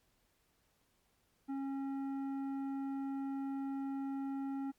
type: tone with tanh clipping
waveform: triangle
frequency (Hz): 273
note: C#4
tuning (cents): -26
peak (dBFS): -38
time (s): 1.48-4.72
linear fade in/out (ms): 20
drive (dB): 14
effects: pink hiss -75 dBFS RMS until 4.78 s + MP3 96 kbps